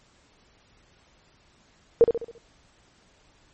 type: tone with echo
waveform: sine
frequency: 466.2 Hz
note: A#4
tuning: in tune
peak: -10 dBFS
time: 2.01-2.04 s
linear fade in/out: 0 ms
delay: 68 ms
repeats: 5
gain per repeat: -7 dB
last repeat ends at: 2.38 s
effects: pink hiss -60 dBFS RMS until 3.53 s + MP3 32 kbps